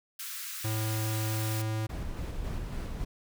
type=high-pass noise; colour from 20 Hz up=white; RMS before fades=-39 dBFS; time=0.19-1.62 s; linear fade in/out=5 ms; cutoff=1200 Hz; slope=48 dB/octave
type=tone; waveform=square; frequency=109.4 Hz; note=A2; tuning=9 cents flat; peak=-30 dBFS; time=0.64-1.87 s; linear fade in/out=10 ms
type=noise with tremolo; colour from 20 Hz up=brown; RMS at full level=-34 dBFS; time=1.89-3.05 s; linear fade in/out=10 ms; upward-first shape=square; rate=3.6 Hz; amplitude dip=25%
effects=none